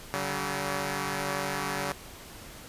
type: tone pair together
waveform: 5% pulse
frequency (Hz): 142.3 / 190.28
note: C#3 / F#3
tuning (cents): +46 / +49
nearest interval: perfect fourth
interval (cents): 503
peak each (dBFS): -21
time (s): 0.14-1.92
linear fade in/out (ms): 0
effects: pink hiss -46 dBFS RMS until 2.68 s + resampled to 32000 Hz